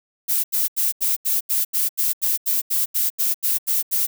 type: noise bursts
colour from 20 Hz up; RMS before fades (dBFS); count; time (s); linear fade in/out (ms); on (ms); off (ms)
violet; -20; 16; 0.28-4.07; 20; 160; 82
effects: none

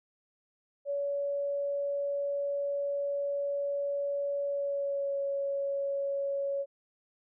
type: tone with pitch glide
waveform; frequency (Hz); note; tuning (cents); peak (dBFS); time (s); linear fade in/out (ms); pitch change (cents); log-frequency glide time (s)
sine; 566 to 557.2; C#5 to C#5; +36 to +9; -29; 0.85-6.66; 50; -27; 4.44-5.18
effects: none

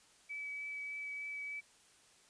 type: tone with vibrato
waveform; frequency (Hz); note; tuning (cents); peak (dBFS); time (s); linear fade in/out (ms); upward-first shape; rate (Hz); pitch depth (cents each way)
sine; 2292; D7; -43; -40; 0.29-1.61; 20; triangle; 3.3; 10
effects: white hiss -65 dBFS RMS until 2.29 s + resampled to 22050 Hz

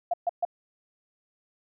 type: tone bursts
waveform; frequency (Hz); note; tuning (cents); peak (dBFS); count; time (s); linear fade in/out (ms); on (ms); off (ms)
sine; 697; F5; -4; -22; 3; 0.11-0.451; 5; 27; 130
effects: none

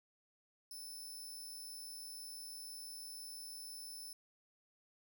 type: tone with amplitude modulation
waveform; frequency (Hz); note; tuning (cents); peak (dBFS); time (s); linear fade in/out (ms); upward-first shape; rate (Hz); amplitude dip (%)
20% pulse; 5274; E8; 0; -39; 0.71-4.13; 2; sine; 210; 55
effects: none

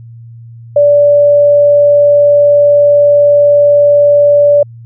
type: tone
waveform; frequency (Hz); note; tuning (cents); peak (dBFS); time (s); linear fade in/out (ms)
sine; 580; D5; -22; -3; 0.76-4.63; 5
effects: added 116 Hz sine -29 dBFS peak until 4.85 s

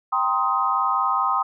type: chord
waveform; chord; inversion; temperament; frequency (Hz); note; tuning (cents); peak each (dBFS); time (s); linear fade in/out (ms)
sine; C minor seventh; second; just; 784.9 / 941.9 / 1046.5 / 1255.8; G5 / Bb5 / C6 / Eb6; +2 / +18 / 0 / +16; -26 / -28 / -23 / -22; 0.12-1.43; 10
effects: none

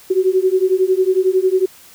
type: beating tone pair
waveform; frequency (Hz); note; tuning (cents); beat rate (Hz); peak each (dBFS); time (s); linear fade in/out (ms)
sine; 369.4 / 380.4; F#4 / F#4; -3 / +48; 11; -15; 0.1-1.66; 10
effects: white hiss -44 dBFS RMS until 1.94 s

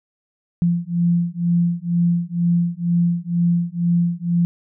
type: beating tone pair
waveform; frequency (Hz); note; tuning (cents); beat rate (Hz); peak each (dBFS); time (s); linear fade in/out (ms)
sine; 171.3 / 173.4; F3 / F3; -33 / -12; 2.1; -19; 0.62-4.45; 0
effects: none

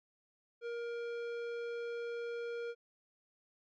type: tone with tanh clipping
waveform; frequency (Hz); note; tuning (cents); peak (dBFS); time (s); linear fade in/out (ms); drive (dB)
triangle; 470.7; A#4; +17; -40; 0.61-2.75; 50; 18
effects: none

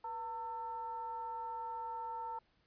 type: tone with frequency modulation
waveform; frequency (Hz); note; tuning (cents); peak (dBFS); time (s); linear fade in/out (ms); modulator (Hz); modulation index
sine; 908; A#5; -46; -39; 0.04-2.39; 5; 422; 0.47
effects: pink hiss -74 dBFS RMS until 2.66 s + resampled to 11025 Hz

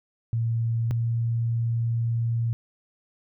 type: tone pair in turn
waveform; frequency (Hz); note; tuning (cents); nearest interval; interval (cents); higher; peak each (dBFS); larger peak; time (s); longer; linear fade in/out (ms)
sine; 115.1 / 116.1; A#2 / A#2; -22 / -7; unison; 15; second; -22; neither; 0.33-0.91 / 0.91-2.53; second; 0
effects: none

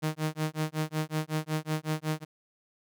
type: tone with tremolo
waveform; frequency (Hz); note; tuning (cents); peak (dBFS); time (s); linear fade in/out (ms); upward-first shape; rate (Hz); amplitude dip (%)
sawtooth; 155.56; D#3; 0; -22; 0.02-2.25; 20; sine; 5.4; 100
effects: none

